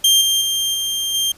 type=tone with level steps; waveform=sawtooth; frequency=3179 Hz; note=G7; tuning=24 cents sharp; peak=-7 / -11 / -14 / -16 / -13 dBFS; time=0.04-1.32 s; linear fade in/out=5 ms; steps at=0.21 / 0.41 / 0.74 / 1.14 s; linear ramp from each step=5 ms; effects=pink hiss -47 dBFS RMS until 1.37 s + resampled to 32000 Hz